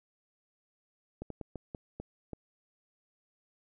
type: slowing click train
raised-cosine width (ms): 2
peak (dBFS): -26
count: 7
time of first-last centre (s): 1.22-2.333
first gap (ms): 83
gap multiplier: 1.32
effects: none